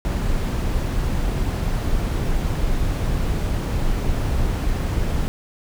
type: noise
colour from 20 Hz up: brown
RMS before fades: -21 dBFS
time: 0.05-5.28 s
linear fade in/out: 0 ms
effects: none